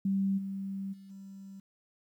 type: tone with level steps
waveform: sine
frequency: 194.8 Hz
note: G3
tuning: 11 cents flat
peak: -26 / -34 / -48 / -44 dBFS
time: 0.05-1.6 s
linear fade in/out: 5 ms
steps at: 0.37 / 0.92 / 1.09 s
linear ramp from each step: 20 ms
effects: 11-bit